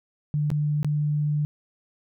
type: tone with dropouts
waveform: sine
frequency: 148.7 Hz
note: D3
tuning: 22 cents sharp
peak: -21 dBFS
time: 0.34-1.45 s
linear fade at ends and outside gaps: 0 ms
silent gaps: 0.503-0.515 / 0.83-0.846 s
effects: none